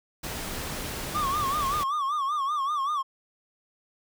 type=noise; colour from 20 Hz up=pink; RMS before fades=-34 dBFS; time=0.23-1.84 s; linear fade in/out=10 ms
type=tone with vibrato; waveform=triangle; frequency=1145 Hz; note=D6; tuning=44 cents flat; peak=-23 dBFS; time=1.14-3.03 s; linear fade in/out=20 ms; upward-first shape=sine; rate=5.2 Hz; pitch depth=120 cents each way
effects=none